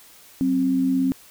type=tone pair together; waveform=sine; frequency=187.52 / 264.9 Hz; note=F#3 / C4; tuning=+23 / +22 cents; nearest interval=tritone; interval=599 cents; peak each=-27 / -18 dBFS; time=0.41-1.12 s; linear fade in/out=0 ms; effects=white hiss -49 dBFS RMS until 1.3 s